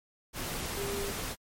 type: tone in noise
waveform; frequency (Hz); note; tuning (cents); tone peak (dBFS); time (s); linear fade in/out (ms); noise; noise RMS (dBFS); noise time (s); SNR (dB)
sine; 400; G4; +35; -34; 0.75-1.13; 50; pink; -36; 0.33-1.36; -1
effects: MP3 64 kbps